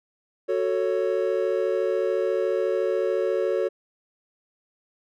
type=chord; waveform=triangle; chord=F# minor; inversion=none; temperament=just; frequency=370 / 444 / 555 Hz; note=F#4 / A4 / C#5; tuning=0 / +16 / +2 cents; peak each=-24 dBFS; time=0.48-3.69 s; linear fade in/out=20 ms; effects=none